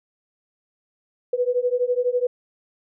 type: beating tone pair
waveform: sine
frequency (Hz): 487.6 / 499.6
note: B4 / B4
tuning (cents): -22 / +20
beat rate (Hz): 12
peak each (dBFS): -22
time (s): 1.33-2.27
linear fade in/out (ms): 5
effects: none